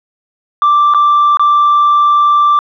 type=tone with dropouts; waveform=sine; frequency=1174.7 Hz; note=D6; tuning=in tune; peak=-4 dBFS; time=0.62-2.59 s; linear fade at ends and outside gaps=1 ms; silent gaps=0.938-0.946 / 1.371-1.395 s; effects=tanh soft clip ceiling -4 dBFS